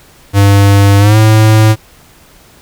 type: tone with pitch glide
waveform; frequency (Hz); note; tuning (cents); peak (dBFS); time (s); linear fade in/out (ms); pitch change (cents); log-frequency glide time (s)
square; 100 to 109.05; G2 to A2; +35 to -15; -4; 0.33-1.76; 50; +150; 0.99-1.17
effects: pink hiss -42 dBFS RMS until 2.61 s